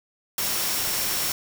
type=tone in noise; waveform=sine; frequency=5500 Hz; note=F8; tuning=27 cents flat; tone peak=-34 dBFS; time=0.38-1.32 s; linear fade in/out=2 ms; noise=white; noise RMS=-26 dBFS; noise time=0.38-1.32 s; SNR=-11 dB; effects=none